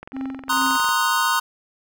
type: click train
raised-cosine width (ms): 0.5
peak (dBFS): -21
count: 20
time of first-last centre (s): 0.03-0.89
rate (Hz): 22.1
type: tone with tremolo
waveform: triangle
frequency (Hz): 266.4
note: C4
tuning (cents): +31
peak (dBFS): -22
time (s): 0.13-0.78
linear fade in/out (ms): 20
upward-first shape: triangle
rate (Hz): 2.4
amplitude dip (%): 90
type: chord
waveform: square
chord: C half-diminished seventh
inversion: third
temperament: equal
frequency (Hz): 932.3 / 1046.5 / 1244.5 / 1480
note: Bb5 / C6 / Eb6 / Gb6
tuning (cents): 0 / 0 / 0 / 0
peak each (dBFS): -25 / -24 / -24 / -24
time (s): 0.49-1.4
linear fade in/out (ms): 10
effects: none